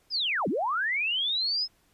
sine linear two-way sweep, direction down then up, 5230 to 158.4 to 5230 Hz, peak -25 dBFS, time 0.1-1.68 s, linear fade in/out 50 ms, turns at 0.48 s, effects pink hiss -66 dBFS RMS until 1.93 s + resampled to 32000 Hz

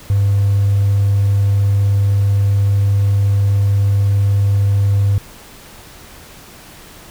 triangle tone with hard clipping, 100 Hz, G2, 35 cents sharp, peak -11 dBFS, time 0.1-5.18 s, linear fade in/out 0 ms, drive 4 dB, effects pink hiss -39 dBFS RMS until 7.1 s

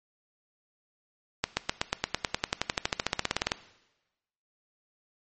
accelerating click train, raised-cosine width 0.2 ms, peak -7 dBFS, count 26, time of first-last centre 1.44-3.519 s, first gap 130 ms, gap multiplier 0.96, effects noise-tail reverb RT60 1.0 s tail -17 dB re dry + MP3 32 kbps

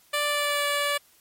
10% pulse tone with pitch glide, 587.3 to 577.2 Hz, D5 to D5, 0 to -30 cents, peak -15 dBFS, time 0.13-0.98 s, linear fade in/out 10 ms, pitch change -30 cents, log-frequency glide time 0.25-0.66 s, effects white hiss -59 dBFS RMS until 1.2 s + MP3 64 kbps

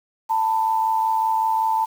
sine tone pair together, 888 / 993.3 Hz, A5 / B5, +16 / +10 cents, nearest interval major second, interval 194 cents, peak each -18 / -26 dBFS, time 0.29-1.86 s, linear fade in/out 20 ms, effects 7-bit

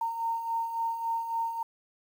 sine beating tone pair, 914 / 917.6 Hz, A#5 / A#5, -34 / -28 cents, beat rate 3.6 Hz, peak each -37 / -29 dBFS, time 0.01-1.63 s, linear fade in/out 5 ms, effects 9-bit

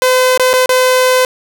sawtooth tone with dropouts, 510 Hz, C5, 44 cents flat, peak -4 dBFS, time 0.02-1.25 s, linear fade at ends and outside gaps 1 ms, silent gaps 0.376-0.396 / 0.532-0.537 / 0.66-0.692 s, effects none

